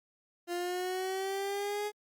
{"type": "linear sweep", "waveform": "30% pulse", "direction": "up", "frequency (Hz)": [346.6, 419.6], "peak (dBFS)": -30, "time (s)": [0.47, 1.92], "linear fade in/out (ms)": 50, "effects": ["Opus 48 kbps"]}